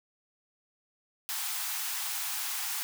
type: high-pass noise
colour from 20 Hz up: white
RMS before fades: -34 dBFS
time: 1.29-2.83 s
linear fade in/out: 0 ms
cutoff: 730 Hz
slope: 96 dB/octave
effects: none